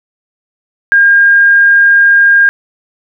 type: tone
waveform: sine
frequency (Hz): 1613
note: G6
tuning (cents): +49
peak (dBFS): -3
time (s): 0.92-2.49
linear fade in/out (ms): 0
effects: none